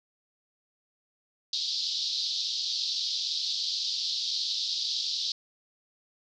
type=band-pass noise; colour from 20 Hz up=white; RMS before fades=-31 dBFS; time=1.53-5.32 s; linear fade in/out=2 ms; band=3600 to 5000 Hz; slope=48 dB/octave; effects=none